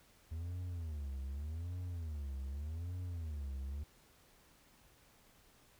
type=tone with vibrato; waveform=triangle; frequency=77.78 Hz; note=D#2; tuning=in tune; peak=-37 dBFS; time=0.31-3.84 s; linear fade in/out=10 ms; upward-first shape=sine; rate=0.84 Hz; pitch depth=260 cents each way; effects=pink hiss -66 dBFS RMS until 5.79 s